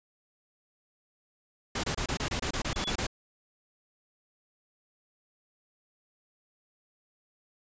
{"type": "noise bursts", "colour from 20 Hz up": "pink", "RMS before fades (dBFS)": -31, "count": 12, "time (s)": [1.75, 3.068], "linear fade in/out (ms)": 5, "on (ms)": 86, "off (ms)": 26}
{"type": "tone with exponential growth", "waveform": "sine", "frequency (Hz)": 3410, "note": "G#7", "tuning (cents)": 45, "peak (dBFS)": -28, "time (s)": [2.69, 2.9], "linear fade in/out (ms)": 5, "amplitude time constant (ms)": 44}
{"effects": ["resampled to 16000 Hz"]}